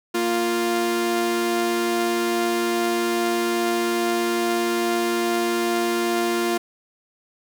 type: tone pair together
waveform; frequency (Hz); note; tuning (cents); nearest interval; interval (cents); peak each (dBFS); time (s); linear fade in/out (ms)
sawtooth; 232 / 349.2; A#3 / F4; -8 / 0; perfect fifth; 708; -23 / -17; 0.14-6.58; 10
effects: none